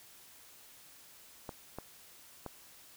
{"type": "clicks", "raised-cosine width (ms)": 1, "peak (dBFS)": -26, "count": 3, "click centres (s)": [1.492, 1.786, 2.463], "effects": ["white hiss -57 dBFS RMS until 2.96 s"]}